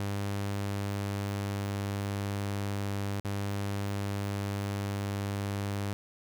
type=tone with dropouts; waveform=sawtooth; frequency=100.3 Hz; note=G2; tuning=40 cents sharp; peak=-27 dBFS; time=0-5.93 s; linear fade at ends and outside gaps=0 ms; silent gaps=3.2-3.248 s; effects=none